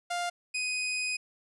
sawtooth tone pair in turn, 701 / 2498 Hz, F5 / D#7, +6 / +6 cents, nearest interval octave + minor seventh, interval 2200 cents, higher second, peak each -26 dBFS, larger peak neither, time 0.1-0.3 / 0.54-1.17 s, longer second, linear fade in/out 10 ms, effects resampled to 24000 Hz

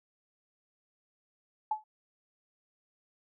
sine tone with exponential decay, 860 Hz, A5, 40 cents flat, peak -24 dBFS, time 1.71-1.84 s, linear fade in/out 5 ms, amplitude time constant 27 ms, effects none

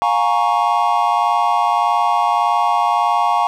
triangle chord, Bb minor seventh, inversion second, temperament equal with one note detuned, 709 / 830.6 / 932.3 / 1108.7 Hz, F5 / Ab5 / Bb5 / Db6, +26 / 0 / 0 / 0 cents, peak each -17 dBFS, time 0.02-3.47 s, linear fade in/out 0 ms, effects none

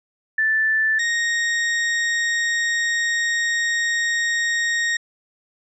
sine / 40% pulse tone pair in turn, 1760 / 1864.7 Hz, A6 / A#6, 0 / 0 cents, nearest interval minor second, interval 100 cents, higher second, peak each -16 / -18 dBFS, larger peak first, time 0.38-0.99 / 0.99-4.97 s, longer second, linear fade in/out 5 ms, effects resampled to 22050 Hz

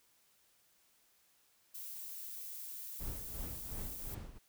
violet noise, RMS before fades -46 dBFS, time 1.74-4.15 s, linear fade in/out 10 ms
brown noise with tremolo, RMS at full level -42 dBFS, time 2.99-4.39 s, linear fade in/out 20 ms, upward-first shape triangle, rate 2.8 Hz, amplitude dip 80%
effects white hiss -71 dBFS RMS until 4.48 s

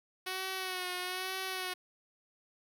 5% pulse tone with vibrato, 370 Hz, F#4, in tune, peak -24 dBFS, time 0.26-1.74 s, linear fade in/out 10 ms, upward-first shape sine, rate 1.1 Hz, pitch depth 42 cents each way, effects none

